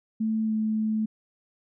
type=tone with pitch glide; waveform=sine; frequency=220 to 217.5 Hz; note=A3 to A3; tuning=0 to -20 cents; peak=-23 dBFS; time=0.2-1.06 s; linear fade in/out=10 ms; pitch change=-20 cents; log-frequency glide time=0.44-0.53 s; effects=none